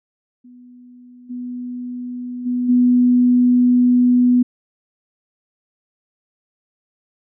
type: tone with level steps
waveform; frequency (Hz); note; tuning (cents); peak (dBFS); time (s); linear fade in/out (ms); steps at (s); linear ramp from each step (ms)
sine; 246.9; B3; 0; -40 / -25 / -17 / -10; 0.44-4.43; 10; 1.29 / 2.45 / 2.68; 20
effects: none